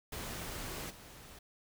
pink noise with level steps, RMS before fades -42 / -53 dBFS, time 0.12-1.39 s, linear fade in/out 5 ms, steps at 0.89 s, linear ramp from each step 20 ms, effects none

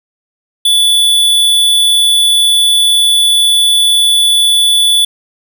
square tone, 3457 Hz, A7, 31 cents flat, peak -7 dBFS, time 0.65-5.05 s, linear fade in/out 5 ms, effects none

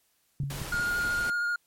sine tone with exponential decay, 139.3 Hz, C#3, 9 cents sharp, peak -25 dBFS, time 0.4-0.91 s, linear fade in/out 2 ms, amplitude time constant 110 ms
clicks, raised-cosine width 5 ms, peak -24 dBFS, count 4, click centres 0.435 / 0.617 / 0.744 / 0.797 s
pink noise, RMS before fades -38 dBFS, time 0.5-1.3 s, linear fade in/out 2 ms
triangle tone with vibrato, 1423 Hz, F6, 32 cents sharp, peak -24 dBFS, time 0.72-1.56 s, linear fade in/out 5 ms, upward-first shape triangle, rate 13 Hz, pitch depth 16 cents each way
effects white hiss -70 dBFS RMS until 1.66 s + MP3 64 kbps

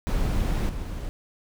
brown noise with level steps, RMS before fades -24 / -32 dBFS, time 0.07-1.09 s, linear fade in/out 0 ms, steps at 0.69 s, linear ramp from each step 5 ms, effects none

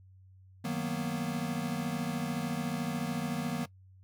square chord, B major seventh, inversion first, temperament equal, 155.56 / 185 / 233.1 / 246.9 Hz, D#3 / F#3 / A#3 / B3, 0 / 0 / 0 / 0 cents, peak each -38 / -39 / -37 / -39 dBFS, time 0.64-3.66 s, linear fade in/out 10 ms, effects noise-tail reverb RT60 0.1 s tail -20 dB re dry + added 94 Hz sine -54 dBFS peak until 4.03 s

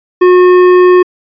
sine tone with hard clipping, 362.3 Hz, F#4, 36 cents flat, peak -4 dBFS, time 0.21-1.03 s, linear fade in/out 10 ms, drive 11 dB, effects resampled to 11025 Hz

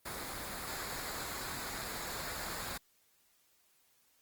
pink noise with comb filter, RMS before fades -41 dBFS, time 0.05-2.78 s, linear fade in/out 10 ms, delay 0.34 ms, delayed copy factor -0.55, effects white hiss -71 dBFS RMS until 4.21 s + Opus 24 kbps

